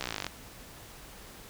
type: slowing click train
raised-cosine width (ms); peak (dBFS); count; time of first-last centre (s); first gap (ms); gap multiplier
0.2; -15; 15; 0.01-0.266; 15; 1.03
effects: pink hiss -49 dBFS RMS until 1.49 s